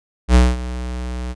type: tone with ADSR envelope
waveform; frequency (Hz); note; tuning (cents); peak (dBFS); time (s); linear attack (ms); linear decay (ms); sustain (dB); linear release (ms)
square; 61.74; B1; 0; -7; 0.28-1.35; 70; 210; -17; 40
effects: resampled to 22050 Hz